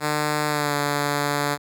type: tone with pitch glide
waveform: 5% pulse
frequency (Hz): 150 to 144.81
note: D3 to D3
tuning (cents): +37 to -24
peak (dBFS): -10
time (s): 0-1.58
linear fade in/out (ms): 50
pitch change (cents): -61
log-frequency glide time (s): 0.47-0.75
effects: none